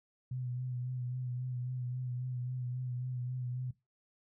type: tone with vibrato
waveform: sine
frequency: 125.4 Hz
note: B2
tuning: 27 cents sharp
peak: -35 dBFS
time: 0.31-3.71 s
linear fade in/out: 5 ms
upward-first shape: sine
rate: 3.7 Hz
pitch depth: 33 cents each way
effects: noise-tail reverb RT60 0.2 s tail -18 dB re dry